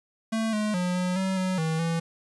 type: tone with pitch steps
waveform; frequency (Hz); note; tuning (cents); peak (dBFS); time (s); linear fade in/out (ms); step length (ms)
square; 222.8 / 212.3 / 179.7 / 181.3 / 190 / 186.1 / 160.2 / 165.9; A3 / G#3 / F3 / F#3 / F#3 / F#3 / E3 / E3; +22 / +38 / +50 / -35 / +46 / +10 / -49 / +11; -25; 0.32-2; 10; 210
effects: resampled to 24000 Hz + 9-bit